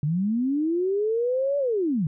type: linear two-way sweep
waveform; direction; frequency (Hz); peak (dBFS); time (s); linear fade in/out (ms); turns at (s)
sine; up then down; 139.9 to 577 to 139.9; -21; 0.03-2.07; 2; 1.58
effects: none